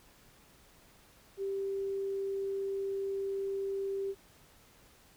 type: tone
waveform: sine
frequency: 392 Hz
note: G4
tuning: in tune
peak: -32 dBFS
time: 1.37-4.15 s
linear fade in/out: 50 ms
effects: pink hiss -61 dBFS RMS until 5.16 s